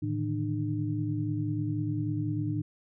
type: tone cluster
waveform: sine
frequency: 109.9 / 146.1 / 156.2 / 301.2 Hz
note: A2 / D3 / D#3 / D4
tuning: -2 / -9 / +7 / +44 cents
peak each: -31 / -38 / -36 / -32 dBFS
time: 0.02-2.62 s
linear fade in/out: 10 ms
effects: none